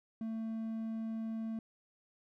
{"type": "tone", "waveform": "triangle", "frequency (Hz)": 223.4, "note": "A3", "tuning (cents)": 27, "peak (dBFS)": -34, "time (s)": [0.21, 1.59], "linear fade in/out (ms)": 2, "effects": []}